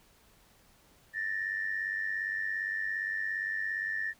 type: tone pair together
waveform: sine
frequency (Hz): 1764 / 1861.4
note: A6 / A#6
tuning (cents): +4 / -3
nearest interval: minor second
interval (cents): 93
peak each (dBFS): -32 / -35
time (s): 1.13-4.14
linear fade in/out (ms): 50
effects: tanh soft clip ceiling -23 dBFS + pink hiss -63 dBFS RMS until 4.19 s

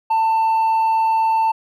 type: tone with hard clipping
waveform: triangle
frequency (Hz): 892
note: A5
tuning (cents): +23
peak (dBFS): -13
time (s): 0.1-1.52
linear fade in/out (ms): 10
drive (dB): 1
effects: none

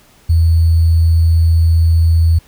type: tone with sample-and-hold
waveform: sine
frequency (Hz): 82.41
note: E2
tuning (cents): 0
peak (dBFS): -7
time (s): 0.29-2.39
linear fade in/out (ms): 10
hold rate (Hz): 4410
effects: pink hiss -48 dBFS RMS until 2.47 s

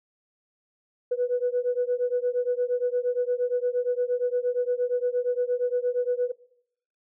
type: beating tone pair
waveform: sine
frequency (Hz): 488.5 / 497.1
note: B4 / B4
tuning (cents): -19 / +11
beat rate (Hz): 8.6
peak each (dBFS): -25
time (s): 1.11-6.32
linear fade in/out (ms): 10
effects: noise-tail reverb RT60 0.7 s tail -20 dB re dry + tanh soft clip ceiling -16 dBFS

